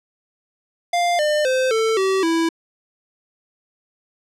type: tone with pitch steps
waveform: square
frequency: 698.5 / 601.1 / 517.3 / 445.1 / 383.1 / 329.6 Hz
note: F5 / D5 / C5 / A4 / G4 / E4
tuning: 0 / +40 / -20 / +20 / -40 / 0 cents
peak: -17 dBFS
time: 0.93-2.49 s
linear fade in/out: 5 ms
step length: 260 ms
effects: low-pass 8000 Hz 12 dB/octave